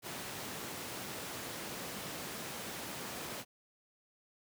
pink high-pass noise, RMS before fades -43 dBFS, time 0.02-3.45 s, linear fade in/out 50 ms, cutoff 150 Hz, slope 12 dB/octave, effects none

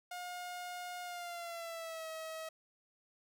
sawtooth tone with pitch glide, 715 to 640.7 Hz, F5 to E5, +41 to -49 cents, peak -38 dBFS, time 0.11-2.49 s, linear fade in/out 5 ms, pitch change -190 cents, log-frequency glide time 1.03-2.08 s, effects none

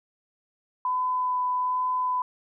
sine tone with vibrato, 1004 Hz, B5, 28 cents sharp, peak -23 dBFS, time 0.85-2.22 s, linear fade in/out 2 ms, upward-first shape sine, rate 1.2 Hz, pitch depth 9 cents each way, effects none

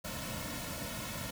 pink noise with comb filter, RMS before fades -40 dBFS, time 0.04-1.31 s, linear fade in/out 10 ms, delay 2.5 ms, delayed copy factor -0.85, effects none

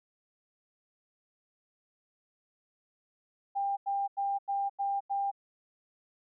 sine tone bursts, 796 Hz, G5, 26 cents sharp, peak -28 dBFS, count 6, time 3.55-5.315 s, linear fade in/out 20 ms, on 220 ms, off 89 ms, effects none

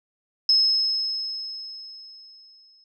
sine tone with exponential decay, 5180 Hz, E8, 31 cents flat, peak -14 dBFS, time 0.49-2.84 s, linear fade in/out 2 ms, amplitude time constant 510 ms, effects none

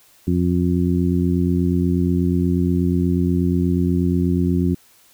harmonic tone, 88.3 Hz, F2, 20 cents sharp, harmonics 1 / 2 / 3 / 4, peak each -21 / -19 / -21 / -25 dBFS, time 0.27-4.75 s, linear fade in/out 10 ms, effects white hiss -53 dBFS RMS until 5.13 s

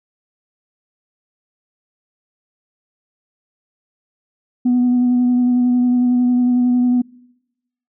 sine tone with vibrato, 246.9 Hz, B3, in tune, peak -10 dBFS, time 4.65-7.02 s, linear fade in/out 10 ms, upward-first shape sine, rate 11 Hz, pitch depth 15 cents each way, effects noise-tail reverb RT60 0.9 s tail -25 dB re dry + tanh soft clip ceiling -9 dBFS

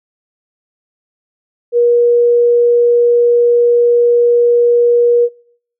sine tone, 477.8 Hz, A#4, 43 cents sharp, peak -7 dBFS, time 1.72-5.29 s, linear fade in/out 50 ms, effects noise-tail reverb RT60 0.6 s tail -25 dB re dry

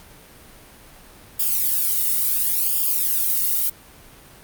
violet noise with flanger, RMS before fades -20 dBFS, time 1.39-3.7 s, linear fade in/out 10 ms, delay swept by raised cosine 0.49 to 1.24 ms, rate 0.72 Hz, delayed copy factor -0.8, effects pink hiss -46 dBFS RMS until 4.43 s + Opus 48 kbps

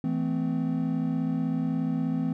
triangle chord, A minor, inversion second, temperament equal with one note detuned, 164.81 / 220 / 256.5 Hz, E3 / A3 / C4, 0 / 0 / -34 cents, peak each -27 / -30 / -26 dBFS, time 0.04-2.33 s, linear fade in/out 2 ms, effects none

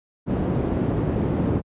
white low-pass noise, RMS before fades -22 dBFS, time 0.26-1.62 s, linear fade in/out 50 ms, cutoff 280 Hz, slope 12 dB/octave, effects high-pass 60 Hz 12 dB/octave + resampled to 8000 Hz

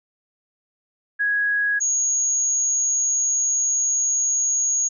sine tone pair in turn, 1661.2 / 6645 Hz, G#6 / G#8, 0 / 0 cents, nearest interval 2 octaves, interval 2400 cents, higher second, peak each -18 dBFS, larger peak neither, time 1.19-1.8 / 1.8-4.89 s, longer second, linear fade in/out 20 ms, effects none

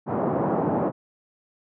pink band-pass noise, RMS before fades -24 dBFS, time 0.06-0.92 s, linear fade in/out 50 ms, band 150 to 970 Hz, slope 24 dB/octave, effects none

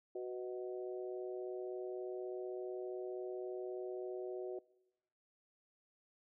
harmonic tone with a mistuned harmonic, 123.47 Hz, B2, in tune, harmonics 3 / 4 / 5 / 6, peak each -41 / -48 / -49 / -56 dBFS, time 0.15-4.59 s, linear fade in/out 5 ms, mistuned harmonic 5, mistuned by +23 cents, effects noise-tail reverb RT60 1.0 s tail -23 dB re dry

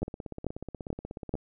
two click trains, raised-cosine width 2 ms, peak -16 / -24 dBFS, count 4 / 23, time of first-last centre 0.03-1.34 / 0.02-1.353 s, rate 2.29 / 16.5 Hz, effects none

